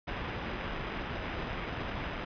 pink noise with sample-and-hold, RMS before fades -37 dBFS, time 0.07-2.25 s, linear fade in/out 10 ms, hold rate 4410 Hz, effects resampled to 11025 Hz

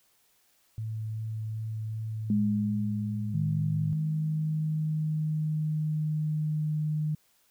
sine tone with vibrato, 110 Hz, A2, in tune, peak -31 dBFS, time 0.78-3.93 s, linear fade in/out 0 ms, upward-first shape sine, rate 2.6 Hz, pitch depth 10 cents each way
sine tone with exponential decay, 207.7 Hz, G#3, in tune, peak -22 dBFS, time 2.3-5.71 s, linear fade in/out 2 ms, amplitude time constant 740 ms
sine tone with pitch glide, 155.56 to 152.98 Hz, D#3 to D#3, 0 to -29 cents, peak -26 dBFS, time 3.34-7.15 s, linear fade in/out 5 ms, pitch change -29 cents, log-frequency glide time 4.61-6.78 s
effects white hiss -67 dBFS RMS until 7.5 s

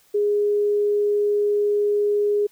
sine tone, 413 Hz, G#4, 10 cents flat, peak -17 dBFS, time 0.14-2.47 s, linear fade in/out 10 ms, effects white hiss -58 dBFS RMS until 2.51 s

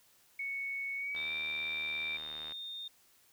sine tone with pitch glide, 2217 to 2346 Hz, C#7 to D7, 0 to -2 cents, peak -35 dBFS, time 0.39-2.17 s, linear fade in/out 5 ms, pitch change +98 cents, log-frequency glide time 0.97-1.32 s
click train, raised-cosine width 0.3 ms, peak -32 dBFS, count 107, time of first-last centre 1.15-2.521 s, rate 77.3 Hz
sine tone, 3655 Hz, A#7, 35 cents flat, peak -40 dBFS, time 1.16-2.88 s, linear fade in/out 5 ms
effects white hiss -66 dBFS RMS until 3.32 s

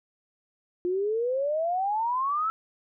sine exponential sweep, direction up, 349.2 to 1335 Hz, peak -24 dBFS, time 0.85-2.5 s, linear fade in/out 0 ms, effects none

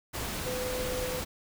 sine tone in noise, 504 Hz, B4, 35 cents sharp, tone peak -33 dBFS, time 0.45-1.21 s, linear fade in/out 20 ms, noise pink, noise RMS -35 dBFS, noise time 0.13-1.25 s, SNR -1 dB, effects none

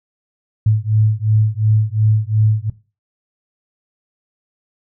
sine beating tone pair, 106.8 / 109.6 Hz, G#2 / A2, +49 / -6 cents, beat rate 2.8 Hz, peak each -15 dBFS, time 0.66-2.7 s, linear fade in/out 5 ms, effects noise-tail reverb RT60 0.3 s tail -17 dB re dry

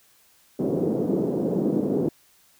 white band-pass noise, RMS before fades -24 dBFS, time 0.59-2.09 s, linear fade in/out 5 ms, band 160 to 420 Hz, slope 24 dB/octave, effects white hiss -59 dBFS RMS until 2.59 s

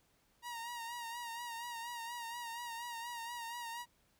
sawtooth tone with vibrato, 941 Hz, A#5, 16 cents sharp, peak -38 dBFS, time 0.42-3.86 s, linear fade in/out 50 ms, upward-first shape sine, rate 4.2 Hz, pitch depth 47 cents each way, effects pink hiss -73 dBFS RMS until 4.19 s

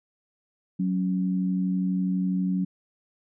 sine tone pair together, 185.01 / 277.2 Hz, F#3 / C#4, 0 / 0 cents, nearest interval perfect fifth, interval 700 cents, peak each -23 / -31 dBFS, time 0.79-2.65 s, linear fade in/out 10 ms, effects none

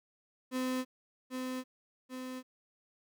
35% pulse tone with echo, 256.3 Hz, C4, 36 cents flat, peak -30 dBFS, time 0.51-0.85 s, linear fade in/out 50 ms, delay 790 ms, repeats 2, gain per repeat -4 dB, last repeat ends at 2.43 s, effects none

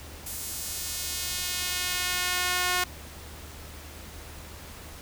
sawtooth tone with high-pass filter sweep, 360.9 Hz, F#4, 43 cents flat, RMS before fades -30 dBFS, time 0.26-2.84 s, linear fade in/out 5 ms, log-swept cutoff 9000 to 1100 Hz, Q 0.73, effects added 75 Hz sine -45 dBFS peak until 5.01 s + pink hiss -45 dBFS RMS until 5.01 s

